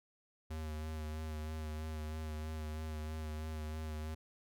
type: tone with vibrato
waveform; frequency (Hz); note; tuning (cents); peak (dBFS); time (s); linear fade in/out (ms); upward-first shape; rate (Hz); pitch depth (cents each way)
square; 77.78; D#2; 0; -40; 0.5-4.15; 10; sine; 3.1; 25
effects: none